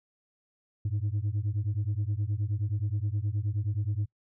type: beating tone pair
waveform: sine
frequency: 99 / 108.5 Hz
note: G2 / A2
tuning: +18 / -24 cents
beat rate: 9.5 Hz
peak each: -28 dBFS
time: 0.85-4.06 s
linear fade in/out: 5 ms
effects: noise-tail reverb RT60 0.1 s tail -24 dB re dry + tanh soft clip ceiling -24 dBFS